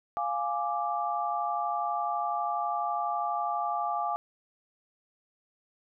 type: chord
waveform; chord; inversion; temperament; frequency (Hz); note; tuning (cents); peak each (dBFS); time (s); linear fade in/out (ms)
sine; D diminished; first; equal; 698.5 / 830.6 / 1174.7; F5 / Ab5 / D6; 0 / 0 / 0; -32; 0.17-4.16; 0
effects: none